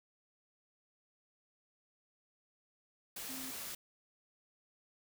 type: tone in noise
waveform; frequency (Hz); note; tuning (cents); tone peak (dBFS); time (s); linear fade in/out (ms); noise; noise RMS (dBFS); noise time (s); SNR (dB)
sine; 261.6; C4; 0; -47; 3.29-3.51; 5; white; -44; 3.16-3.75; -6
effects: none